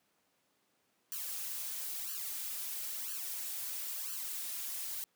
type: noise with flanger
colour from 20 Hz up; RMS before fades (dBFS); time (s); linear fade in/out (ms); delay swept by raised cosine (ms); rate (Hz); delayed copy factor
blue; -40; 1.12-5.04; 0; 0.67 to 5.07; 1; +0.95
effects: pink hiss -75 dBFS RMS until 5.15 s + high-pass 200 Hz 12 dB/octave